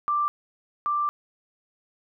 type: tone pair in turn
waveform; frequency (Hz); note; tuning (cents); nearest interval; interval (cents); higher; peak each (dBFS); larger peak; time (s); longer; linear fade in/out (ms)
sine; 1179 / 1179; D6 / D6; +6 / +6; unison; 0; neither; -21 / -22; first; 0.08-0.28 / 0.86-1.09; second; 0
effects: none